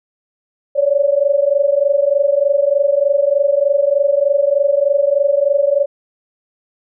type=tone pair together; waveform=sine; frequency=554.4 / 577.7 Hz; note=C#5 / D5; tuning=0 / -29 cents; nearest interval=minor second; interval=71 cents; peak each=-14 dBFS; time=0.75-5.86 s; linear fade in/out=20 ms; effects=none

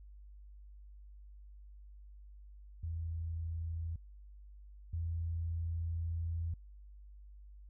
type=tone pair in turn; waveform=sine; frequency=82.41 / 83.32 Hz; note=E2 / E2; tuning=0 / +19 cents; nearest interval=unison; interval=19 cents; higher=second; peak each=-36 / -34 dBFS; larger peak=second; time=2.83-3.96 / 4.93-6.54 s; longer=second; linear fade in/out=5 ms; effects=added 50 Hz sine -51 dBFS peak until 7.69 s

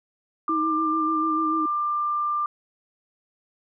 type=tone; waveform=sine; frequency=1190 Hz; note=D6; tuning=22 cents sharp; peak=-22 dBFS; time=0.48-2.46 s; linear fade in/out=2 ms
type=tone with vibrato; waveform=sine; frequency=316.6 Hz; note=D#4; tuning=30 cents sharp; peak=-25 dBFS; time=0.49-1.66 s; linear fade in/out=5 ms; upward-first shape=sine; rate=6.8 Hz; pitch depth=34 cents each way
effects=none

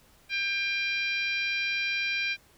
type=harmonic tone; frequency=796 Hz; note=G5; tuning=26 cents sharp; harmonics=2 / 3 / 4 / 5 / 6 / 7; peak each=-35 / -28 / -39 / -37 / -41 / -45 dBFS; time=0.29-2.37 s; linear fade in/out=50 ms; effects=pink hiss -60 dBFS RMS until 2.57 s

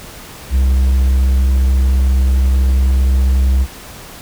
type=tone; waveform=triangle; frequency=65.41 Hz; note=C2; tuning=in tune; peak=-7 dBFS; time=0.5-3.67 s; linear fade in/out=50 ms; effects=pink hiss -34 dBFS RMS until 4.21 s

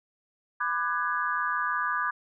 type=chord; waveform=sine; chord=G# half-diminished seventh; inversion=first; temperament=just; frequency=996.7 / 1196.1 / 1495.1 / 1661.2 Hz; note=B5 / D6 / F#6 / G#6; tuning=+16 / +31 / +18 / 0 cents; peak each=-33 / -29 / -33 / -31 dBFS; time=0.6-2.11 s; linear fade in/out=10 ms; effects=none

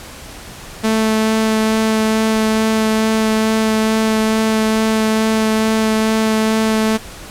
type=tone with vibrato; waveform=sawtooth; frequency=219.6 Hz; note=A3; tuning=3 cents flat; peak=-9 dBFS; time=0.83-6.98 s; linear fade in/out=20 ms; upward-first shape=sine; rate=2.3 Hz; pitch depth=8 cents each way; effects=pink hiss -34 dBFS RMS until 7.3 s + low-pass 12000 Hz 12 dB/octave

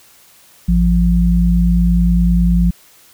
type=tone pair together; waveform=sine; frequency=55 / 174.61 Hz; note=A1 / F3; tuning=0 / 0 cents; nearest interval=octave + minor sixth; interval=2000 cents; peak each=-12 dBFS; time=0.68-2.71 s; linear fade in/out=10 ms; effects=white hiss -47 dBFS RMS until 3.13 s

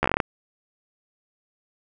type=slowing click train; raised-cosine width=0.5 ms; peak=-5 dBFS; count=9; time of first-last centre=0.03-0.202 s; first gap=13 ms; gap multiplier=1.14; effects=none

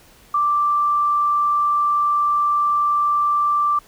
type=tone; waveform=sine; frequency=1174.7 Hz; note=D6; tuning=in tune; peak=-15 dBFS; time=0.34-3.79 s; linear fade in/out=5 ms; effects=pink hiss -50 dBFS RMS until 3.87 s

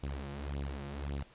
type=tone with flanger; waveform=sawtooth; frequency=70 Hz; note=C#2; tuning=18 cents sharp; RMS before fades=-39 dBFS; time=0.03-1.23 s; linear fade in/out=5 ms; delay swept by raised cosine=0.25 to 5.85 ms; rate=1.8 Hz; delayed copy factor=+0.9; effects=pink hiss -60 dBFS RMS until 1.34 s + resampled to 8000 Hz

